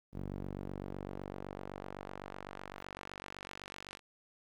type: tone with band-pass filter sweep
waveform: sawtooth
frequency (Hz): 47.9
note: G1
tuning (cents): -39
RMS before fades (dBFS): -45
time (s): 0.12-4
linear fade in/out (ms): 50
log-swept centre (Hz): 210 to 3100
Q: 0.71
effects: 11-bit